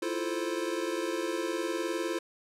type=chord; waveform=square; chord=F major seventh; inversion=third; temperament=equal; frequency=329.6 / 349.2 / 440 / 523.3 Hz; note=E4 / F4 / A4 / C5; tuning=0 / 0 / 0 / 0 cents; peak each=-36 / -35 / -38 / -38 dBFS; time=0.02-2.19 s; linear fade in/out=5 ms; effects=low-pass 11000 Hz 12 dB/octave